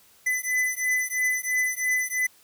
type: beating tone pair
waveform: square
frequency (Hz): 2006 / 2009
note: B6 / B6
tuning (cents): +26 / +29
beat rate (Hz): 3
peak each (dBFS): -27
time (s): 0.26-2.27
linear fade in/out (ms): 10
effects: white hiss -57 dBFS RMS until 2.43 s